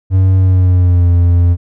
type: tone with pitch glide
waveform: triangle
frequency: 94.3 to 86.97 Hz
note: F#2 to F2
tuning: +33 to -7 cents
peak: -4 dBFS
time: 0.1-1.57 s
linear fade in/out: 50 ms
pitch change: -140 cents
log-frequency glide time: 0.37-1.1 s
effects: none